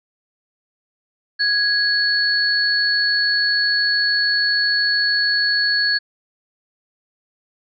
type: tone pair together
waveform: sine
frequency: 1660 / 4407 Hz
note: G#6 / C#8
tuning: -1 / -11 cents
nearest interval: octave + perfect fourth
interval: 1690 cents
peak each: -18 / -18 dBFS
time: 1.39-5.99 s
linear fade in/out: 20 ms
effects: none

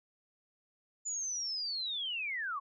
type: linear sweep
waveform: sine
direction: down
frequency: 7040 to 1052 Hz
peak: -34 dBFS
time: 1.05-2.6 s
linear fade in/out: 20 ms
effects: none

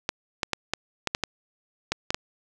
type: clicks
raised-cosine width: 0.2 ms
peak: -7 dBFS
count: 10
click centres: 0.091 / 0.432 / 0.533 / 0.736 / 1.073 / 1.149 / 1.237 / 1.92 / 2.105 / 2.145 s
effects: none

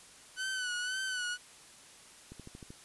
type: tone with vibrato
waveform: sawtooth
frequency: 1498 Hz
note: F#6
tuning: 21 cents sharp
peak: -30 dBFS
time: 0.36-1.38 s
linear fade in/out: 50 ms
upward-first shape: sine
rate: 1.9 Hz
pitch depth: 54 cents each way
type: click train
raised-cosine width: 3 ms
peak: -34 dBFS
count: 6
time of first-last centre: 2.32-2.705 s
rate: 13 Hz
effects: white hiss -55 dBFS RMS until 2.84 s + resampled to 24000 Hz

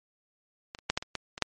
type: clicks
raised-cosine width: 0.2 ms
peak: -21 / -29 / -7 / -9 / -21 / -14 / -20 / -6 dBFS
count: 8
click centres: 0.749 / 0.788 / 0.9 / 0.975 / 1.025 / 1.153 / 1.379 / 1.423 s
effects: MP3 48 kbps

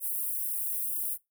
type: high-pass noise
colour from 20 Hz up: white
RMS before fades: -32 dBFS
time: 0-1.18 s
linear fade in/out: 50 ms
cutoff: 9400 Hz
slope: 48 dB/octave
effects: noise-tail reverb RT60 0.2 s tail -22 dB re dry

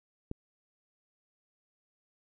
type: click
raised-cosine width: 3 ms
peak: -23 dBFS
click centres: 0.314 s
effects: none

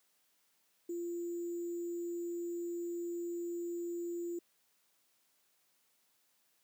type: tone with sample-and-hold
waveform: sine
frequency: 344.5 Hz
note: F4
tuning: 24 cents flat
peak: -36 dBFS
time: 0.89-4.39 s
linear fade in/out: 5 ms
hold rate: 7350 Hz
effects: white hiss -74 dBFS RMS until 6.63 s + high-pass 150 Hz 12 dB/octave

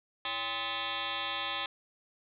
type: tone with frequency modulation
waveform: sine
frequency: 2217 Hz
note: C#7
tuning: in tune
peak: -32 dBFS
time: 0.25-1.66 s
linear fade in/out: 2 ms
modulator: 236 Hz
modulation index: 6.4
effects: none

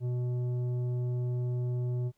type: tone with tanh clipping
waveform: sine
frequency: 123.47 Hz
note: B2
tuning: in tune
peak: -30 dBFS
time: 0-2.12 s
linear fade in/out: 50 ms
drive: 9 dB
effects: pink hiss -75 dBFS RMS until 2.17 s

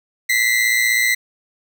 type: tone pair together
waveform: 40% pulse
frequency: 1959 / 2075 Hz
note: B6 / C7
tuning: -15 / -15 cents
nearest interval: minor second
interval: 100 cents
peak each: -17 / -16 dBFS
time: 0.29-1.15 s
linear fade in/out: 10 ms
effects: none

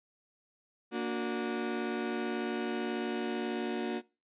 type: chord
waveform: 35% pulse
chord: Bb augmented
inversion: none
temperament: just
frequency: 233.1 / 291.4 / 364.2 Hz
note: Bb3 / D4 / F#4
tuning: 0 / -13 / -27 cents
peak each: -34 / -37 / -34 dBFS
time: 0.91-4.02 s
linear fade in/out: 50 ms
effects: noise-tail reverb RT60 0.3 s tail -22 dB re dry + resampled to 8000 Hz

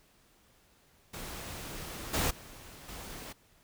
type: noise with level steps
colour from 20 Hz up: pink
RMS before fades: -42 / -30 / -50 / -44 dBFS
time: 1.13-3.33 s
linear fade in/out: 10 ms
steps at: 2.13 / 2.3 / 2.88 s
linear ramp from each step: 10 ms
effects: pink hiss -65 dBFS RMS until 3.63 s

